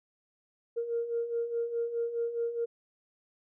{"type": "beating tone pair", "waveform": "sine", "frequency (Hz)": [463.9, 468.7], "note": ["A#4", "A#4"], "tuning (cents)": [-8, 9], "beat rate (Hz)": 4.8, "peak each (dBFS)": [-36, -30], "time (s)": [0.76, 2.66], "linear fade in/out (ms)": 20, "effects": ["tanh soft clip ceiling -22 dBFS"]}